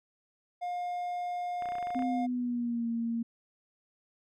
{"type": "tone", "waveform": "triangle", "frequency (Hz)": 711, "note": "F5", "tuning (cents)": 31, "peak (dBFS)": -30, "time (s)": [0.61, 2.27], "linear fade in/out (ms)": 20}
{"type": "clicks", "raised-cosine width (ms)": 0.5, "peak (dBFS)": -29, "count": 12, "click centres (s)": [1.623, 1.657, 1.688, 1.721, 1.754, 1.784, 1.827, 1.871, 1.905, 1.947, 1.992, 2.023]}
{"type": "tone with pitch glide", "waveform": "sine", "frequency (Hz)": [256.8, 231.4], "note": ["C4", "A#3"], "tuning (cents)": [-32, -13], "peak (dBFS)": -29, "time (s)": [1.95, 3.23], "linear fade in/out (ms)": 10, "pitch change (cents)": -181, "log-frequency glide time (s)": [2.06, 2.88]}
{"effects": []}